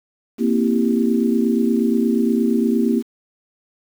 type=chord; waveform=sine; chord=C dominant seventh; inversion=third; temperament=equal; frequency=233.1 / 261.6 / 329.6 / 392 Hz; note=Bb3 / C4 / E4 / G4; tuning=0 / 0 / 0 / 0 cents; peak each=-17 / -21 / -23 / -23 dBFS; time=0.38-3.03 s; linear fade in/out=50 ms; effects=7-bit